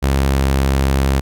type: tone with pitch glide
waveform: sawtooth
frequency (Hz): 68 to 67.57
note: C#2 to C#2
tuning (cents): -33 to -44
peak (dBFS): -9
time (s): 0.02-1.21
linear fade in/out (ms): 20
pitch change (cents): -11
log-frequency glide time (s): 0.19-0.49
effects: none